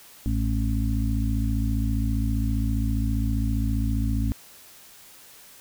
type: harmonic tone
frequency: 55 Hz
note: A1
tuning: in tune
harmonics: 1 / 2 / 4 / 5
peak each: -24 / -27 / -30 / -31 dBFS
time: 0.26-4.32 s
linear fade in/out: 0 ms
effects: white hiss -49 dBFS RMS until 5.6 s